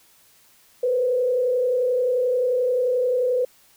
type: tone with frequency modulation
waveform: sine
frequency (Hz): 500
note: B4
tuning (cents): +21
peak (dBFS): -18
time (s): 0.83-3.45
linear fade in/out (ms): 5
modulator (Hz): 31.4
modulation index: 0.63
effects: white hiss -56 dBFS RMS until 3.76 s